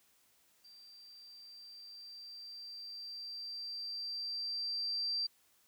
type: tone with level ramp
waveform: sine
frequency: 4699 Hz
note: D8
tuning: in tune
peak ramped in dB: -55 to -32 dBFS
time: 0.64-5.27 s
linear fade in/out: 10 ms
effects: white hiss -70 dBFS RMS until 5.67 s